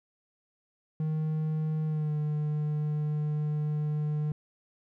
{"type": "tone with pitch glide", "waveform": "triangle", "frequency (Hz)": [155.9, 150.59], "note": ["D#3", "D3"], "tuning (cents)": [4, 44], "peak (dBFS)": -25, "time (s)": [1, 4.32], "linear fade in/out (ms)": 2, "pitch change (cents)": -60, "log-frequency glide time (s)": [1.86, 2.13], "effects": []}